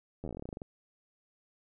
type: slowing click train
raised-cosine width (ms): 2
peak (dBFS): -27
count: 16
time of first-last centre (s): 0.24-0.618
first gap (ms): 11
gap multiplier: 1.11
effects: none